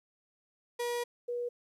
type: tone pair in turn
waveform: 35% pulse / sine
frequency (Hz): 480.2 / 483.3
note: B4 / B4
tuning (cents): -49 / -38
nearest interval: unison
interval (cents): 11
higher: second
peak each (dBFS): -30 / -32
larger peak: first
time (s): 0.79-1.04 / 1.28-1.49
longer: first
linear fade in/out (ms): 10
effects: resampled to 32000 Hz + 12-bit